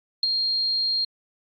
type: tone with ADSR envelope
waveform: sine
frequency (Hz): 4220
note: C8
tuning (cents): +14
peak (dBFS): -16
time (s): 0.23-1.05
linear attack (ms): 3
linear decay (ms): 17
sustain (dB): -5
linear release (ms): 8
effects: AAC 64 kbps

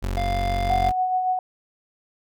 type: tone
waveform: 30% pulse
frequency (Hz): 46.18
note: F#1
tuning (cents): -3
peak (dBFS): -21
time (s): 0.02-0.92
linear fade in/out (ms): 20
type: harmonic tone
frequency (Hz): 698.5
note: F5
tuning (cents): 0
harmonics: 1 / 3 / 5 / 7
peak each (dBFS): -24 / -36 / -41 / -46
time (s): 0.17-0.89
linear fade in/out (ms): 0
type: tone with tremolo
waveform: sine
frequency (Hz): 740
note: F#5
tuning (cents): 0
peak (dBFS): -18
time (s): 0.7-1.39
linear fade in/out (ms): 2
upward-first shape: sine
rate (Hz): 7.1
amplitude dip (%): 40
effects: none

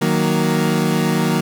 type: chord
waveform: 30% pulse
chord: D# minor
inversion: none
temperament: equal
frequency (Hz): 155.56 / 185 / 233.1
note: D#3 / F#3 / A#3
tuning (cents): 0 / 0 / 0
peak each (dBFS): -17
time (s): 0.01-1.41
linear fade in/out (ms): 10
effects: none

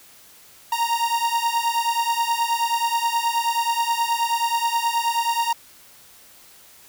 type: beating tone pair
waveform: 45% pulse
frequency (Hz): 926 / 935.4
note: A#5 / A#5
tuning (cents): -12 / +6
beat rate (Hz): 9.4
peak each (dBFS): -23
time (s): 0.72-5.53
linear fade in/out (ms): 5
effects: white hiss -49 dBFS RMS until 6.88 s

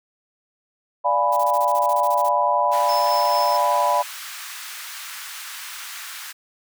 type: chord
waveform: sine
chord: D diminished seventh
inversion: none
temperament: equal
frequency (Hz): 587.3 / 698.5 / 830.6 / 987.8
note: D5 / F5 / Ab5 / Cb6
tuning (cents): 0 / 0 / 0 / 0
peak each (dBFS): -23 / -24 / -24 / -19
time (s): 1.04-4.03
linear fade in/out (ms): 20
type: noise bursts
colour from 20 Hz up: blue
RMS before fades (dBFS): -35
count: 14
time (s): 1.32-2.289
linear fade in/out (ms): 5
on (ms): 46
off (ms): 25
type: high-pass noise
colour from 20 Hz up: pink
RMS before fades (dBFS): -35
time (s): 2.71-6.33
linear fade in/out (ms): 20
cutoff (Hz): 1200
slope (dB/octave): 24
type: tone with tremolo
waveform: square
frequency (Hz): 5240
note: E8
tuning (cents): -11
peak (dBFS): -28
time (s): 2.88-3.58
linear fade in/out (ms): 20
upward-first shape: square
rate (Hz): 4.5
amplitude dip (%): 30
effects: none

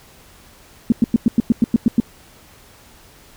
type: tone bursts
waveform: sine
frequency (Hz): 231.2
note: A#3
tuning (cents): -14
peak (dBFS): -8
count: 10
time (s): 0.9-2.001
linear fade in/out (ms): 2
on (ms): 21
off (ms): 99
effects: pink hiss -47 dBFS RMS until 3.36 s

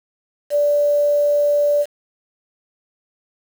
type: tone with quantisation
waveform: sine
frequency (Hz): 583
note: D5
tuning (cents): -13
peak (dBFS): -13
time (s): 0.5-1.86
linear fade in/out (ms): 50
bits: 6
effects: none

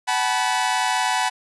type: tone cluster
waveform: sawtooth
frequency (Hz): 752 / 864 / 981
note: F#5 / A5 / B5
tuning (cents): +28 / -32 / -12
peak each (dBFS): -20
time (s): 0.07-1.3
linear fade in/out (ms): 20
effects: resampled to 24000 Hz

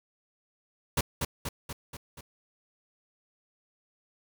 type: noise with echo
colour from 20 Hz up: pink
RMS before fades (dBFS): -26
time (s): 0.97-1.01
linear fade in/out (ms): 5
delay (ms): 240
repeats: 5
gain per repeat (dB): -4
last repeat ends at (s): 2.21
effects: none

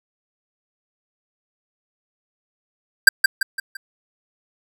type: tone with echo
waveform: square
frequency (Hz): 1581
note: G6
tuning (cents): +14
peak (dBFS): -3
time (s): 3.07-3.09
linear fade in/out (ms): 5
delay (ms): 170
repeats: 4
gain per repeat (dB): -7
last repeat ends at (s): 3.77
effects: none

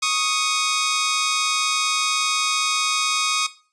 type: tone pair together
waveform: 10% pulse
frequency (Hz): 1108.7 / 1244.5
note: C#6 / D#6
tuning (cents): 0 / 0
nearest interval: major second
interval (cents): 200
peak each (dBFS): -16 / -12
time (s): 0.02-3.47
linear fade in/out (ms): 10
effects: noise-tail reverb RT60 0.4 s tail -17 dB re dry + resampled to 22050 Hz

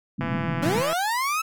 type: band-pass noise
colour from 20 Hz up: pink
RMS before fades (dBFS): -28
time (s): 0.18-0.82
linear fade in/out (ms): 10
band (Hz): 110 to 270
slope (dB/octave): 48
type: click train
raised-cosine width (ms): 0.5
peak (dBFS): -16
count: 121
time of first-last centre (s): 0.21-0.929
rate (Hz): 167
type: linear sweep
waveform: 30% pulse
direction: up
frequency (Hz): 261.6 to 1319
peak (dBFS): -20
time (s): 0.62-1.42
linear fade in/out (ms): 10
effects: none

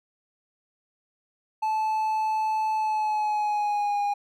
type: tone with pitch glide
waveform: triangle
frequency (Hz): 870 to 816.4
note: A5 to G#5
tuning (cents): -20 to -30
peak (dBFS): -21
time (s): 1.62-4.14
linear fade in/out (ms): 10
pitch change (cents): -110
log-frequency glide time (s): 2.75-4.02
effects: none

